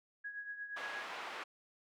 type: tone with tremolo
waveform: sine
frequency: 1661.2 Hz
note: G#6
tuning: in tune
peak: -39 dBFS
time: 0.24-1.03 s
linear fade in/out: 10 ms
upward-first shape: triangle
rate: 8.5 Hz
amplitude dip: 70%
type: band-pass noise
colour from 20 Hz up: pink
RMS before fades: -45 dBFS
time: 0.76-1.44 s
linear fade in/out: 10 ms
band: 780 to 2500 Hz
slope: 12 dB/octave
effects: none